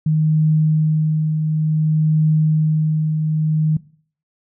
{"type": "tone with tremolo", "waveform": "sine", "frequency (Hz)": 155.56, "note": "D#3", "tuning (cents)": 0, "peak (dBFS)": -11, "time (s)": [0.06, 3.77], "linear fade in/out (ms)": 5, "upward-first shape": "triangle", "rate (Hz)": 0.56, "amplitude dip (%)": 45, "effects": ["noise-tail reverb RT60 0.5 s tail -20 dB re dry"]}